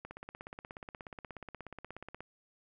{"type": "click train", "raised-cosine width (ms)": 0.5, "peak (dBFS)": -29, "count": 37, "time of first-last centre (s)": [0.05, 2.206], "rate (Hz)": 16.7, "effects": []}